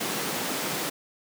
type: high-pass noise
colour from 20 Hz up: pink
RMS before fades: -30 dBFS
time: 0-0.9 s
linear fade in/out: 10 ms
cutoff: 170 Hz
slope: 24 dB/octave
effects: none